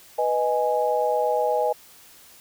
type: chord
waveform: sine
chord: G# minor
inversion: first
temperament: equal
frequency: 493.9 / 622.3 / 830.6 Hz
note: B4 / D#5 / G#5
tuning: 0 / 0 / 0 cents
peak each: -24 dBFS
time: 0.18-1.73 s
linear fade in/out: 10 ms
effects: white hiss -50 dBFS RMS until 2.4 s